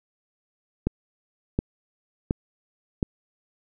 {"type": "click train", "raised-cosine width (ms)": 3, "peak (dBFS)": -9, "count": 4, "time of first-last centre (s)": [0.87, 3.028], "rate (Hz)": 1.39, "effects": []}